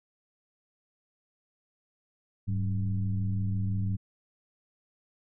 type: tone with frequency modulation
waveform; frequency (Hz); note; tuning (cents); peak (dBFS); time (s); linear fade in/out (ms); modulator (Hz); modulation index
sine; 101.4; G#2; -41; -26; 2.47-3.97; 20; 88.4; 0.83
effects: none